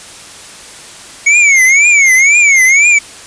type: tone with vibrato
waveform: square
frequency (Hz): 2217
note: C#7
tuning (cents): 0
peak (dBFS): -5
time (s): 1.26-2.99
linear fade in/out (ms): 10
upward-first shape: triangle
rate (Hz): 2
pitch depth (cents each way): 180
effects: white hiss -32 dBFS RMS until 3.26 s + resampled to 22050 Hz